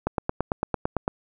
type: click train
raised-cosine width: 1 ms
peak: -9 dBFS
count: 10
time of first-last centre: 0.07-1.079 s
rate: 8.92 Hz
effects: none